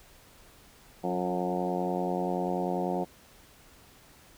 harmonic tone with a mistuned harmonic, 90.3 Hz, F#2, 42 cents flat, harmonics 2 / 3 / 4 / 5 / 6 / 7 / 8 / 9 / 10, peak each -33 / -38 / -34 / -38 / -36 / -41 / -34 / -41 / -41 dBFS, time 1.03-3.05 s, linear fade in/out 20 ms, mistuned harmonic 4, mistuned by -26 cents, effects pink hiss -56 dBFS RMS until 4.37 s

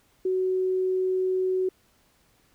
sine tone, 372.8 Hz, F#4, 13 cents sharp, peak -22 dBFS, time 0.25-1.69 s, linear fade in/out 5 ms, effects pink hiss -64 dBFS RMS until 2.54 s

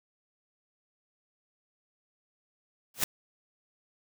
white noise with exponential growth, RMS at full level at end -22 dBFS, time 2.94-3.04 s, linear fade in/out 2 ms, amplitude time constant 21 ms, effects none

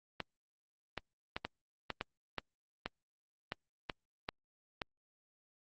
clicks, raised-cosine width 0.3 ms, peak -20 dBFS, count 12, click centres 0.203 / 0.977 / 1.365 / 1.45 / 1.903 / 2.011 / 2.383 / 2.86 / 3.521 / 3.898 / 4.289 / 4.818 s, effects Opus 32 kbps

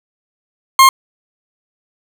40% pulse tone, 1066 Hz, C6, 32 cents sharp, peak -3 dBFS, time 0.79-0.89 s, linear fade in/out 2 ms, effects none

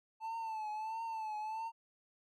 triangle tone with vibrato, 880 Hz, A5, in tune, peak -36 dBFS, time 0.2-1.72 s, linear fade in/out 50 ms, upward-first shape triangle, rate 1.5 Hz, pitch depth 73 cents each way, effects none

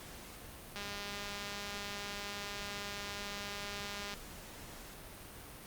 click train, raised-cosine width 0.2 ms, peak -25 dBFS, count 687, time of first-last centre 0.76-4.139 s, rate 203 Hz, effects pink hiss -50 dBFS RMS until 5.66 s + Opus 48 kbps

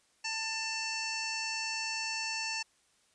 harmonic tone with a mistuned harmonic, 890 Hz, A5, 20 cents sharp, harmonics 1 / 2 / 3 / 5 / 6 / 7 / 8 / 9, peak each -42 / -43 / -37 / -40 / -41 / -45 / -47 / -53 dBFS, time 0.24-2.63 s, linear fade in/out 10 ms, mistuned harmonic 6, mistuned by +32 cents, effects white hiss -69 dBFS RMS until 3.14 s + resampled to 22050 Hz

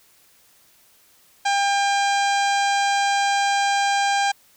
harmonic tone with a mistuned harmonic, 800 Hz, G5, 35 cents sharp, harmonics 1 / 2 / 3 / 4 / 5 / 6 / 7 / 8 / 9 / 10, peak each -19 / -25 / -29 / -31 / -33 / -35 / -36 / -37 / -38 / -39 dBFS, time 1.45-4.32 s, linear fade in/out 10 ms, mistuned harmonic 7, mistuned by +15 cents, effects white hiss -56 dBFS RMS until 4.56 s

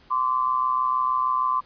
sine tone pair together, 1033 / 1159.5 Hz, C6 / D6, -22 / -22 cents, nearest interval major second, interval 200 cents, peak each -22 / -24 dBFS, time 0.1-1.61 s, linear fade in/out 20 ms, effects pink hiss -55 dBFS RMS until 1.65 s + resampled to 11025 Hz

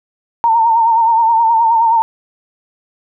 sine tone with vibrato, 913 Hz, A#5, 36 cents flat, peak -8 dBFS, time 0.44-2.02 s, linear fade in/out 0 ms, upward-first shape sine, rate 9.5 Hz, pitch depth 53 cents each way, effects none

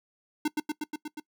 square tone with echo, 301.8 Hz, D4, 47 cents sharp, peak -24 dBFS, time 0.45-0.48 s, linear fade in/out 5 ms, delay 120 ms, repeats 6, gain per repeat -2 dB, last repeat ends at 1.2 s, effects noise-tail reverb RT60 0.1 s tail -20 dB re dry

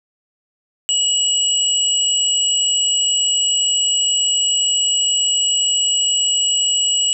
sine tone pair together, 2928 / 7785 Hz, F#7 / B8, -19 / -26 cents, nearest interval octave + perfect fourth, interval 1693 cents, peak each -17 / -17 dBFS, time 0.89-7.13 s, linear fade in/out 0 ms, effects none

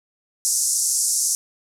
pink band-pass noise, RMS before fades -21 dBFS, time 0.45-1.35 s, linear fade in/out 0 ms, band 5600 to 11000 Hz, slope 48 dB/octave, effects none

